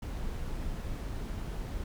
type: noise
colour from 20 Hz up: brown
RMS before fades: -36 dBFS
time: 0.02-1.84 s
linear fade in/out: 5 ms
effects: none